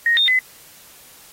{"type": "tone with pitch steps", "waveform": "sine", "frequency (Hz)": [1868, 3658, 2022], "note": ["A#6", "A#7", "B6"], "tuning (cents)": [3, -33, 40], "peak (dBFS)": -13, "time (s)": [0.06, 0.39], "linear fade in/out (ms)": 2, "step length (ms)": 110, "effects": ["white hiss -46 dBFS RMS until 1.32 s", "AAC 48 kbps"]}